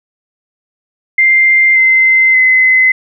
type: tone with pitch steps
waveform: sine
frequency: 2095 / 2069 / 2042 Hz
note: C7 / C7 / C7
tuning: +2 / -20 / -43 cents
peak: -5 dBFS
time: 1.18-2.92 s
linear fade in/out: 5 ms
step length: 580 ms
effects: none